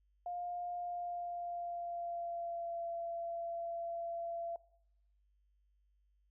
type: tone with pitch glide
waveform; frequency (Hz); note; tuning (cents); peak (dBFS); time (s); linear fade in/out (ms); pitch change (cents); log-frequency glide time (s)
sine; 706 to 679.2; F5 to F5; +19 to -48; -38; 0.26-4.56; 2; -67; 0.75-2.88
effects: noise-tail reverb RT60 0.8 s tail -20 dB re dry + added 50 Hz sine -70 dBFS peak until 6.3 s